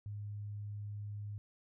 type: tone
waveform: sine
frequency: 103.4 Hz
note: G#2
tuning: 7 cents flat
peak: -40 dBFS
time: 0.06-1.38 s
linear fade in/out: 0 ms
effects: none